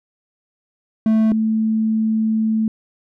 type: tone pair in turn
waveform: triangle / sine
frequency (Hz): 220 / 220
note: A3 / A3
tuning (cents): 0 / 0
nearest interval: unison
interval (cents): 0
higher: neither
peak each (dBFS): -10 / -15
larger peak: first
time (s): 1.06-1.32 / 1.32-2.68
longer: second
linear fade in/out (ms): 2
effects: none